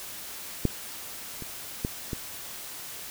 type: clicks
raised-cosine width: 3 ms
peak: -9 / -25 / -14 / -18 dBFS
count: 4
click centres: 0.653 / 1.423 / 1.849 / 2.132 s
effects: white hiss -40 dBFS RMS until 3.1 s